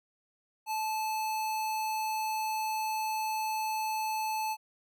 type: tone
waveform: square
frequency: 870 Hz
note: A5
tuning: 20 cents flat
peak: -31 dBFS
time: 0.66-4.57 s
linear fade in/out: 50 ms
effects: none